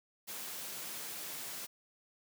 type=high-pass noise; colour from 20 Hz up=white; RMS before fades=-43 dBFS; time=0.27-1.67 s; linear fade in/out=20 ms; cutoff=120 Hz; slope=96 dB/octave; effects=none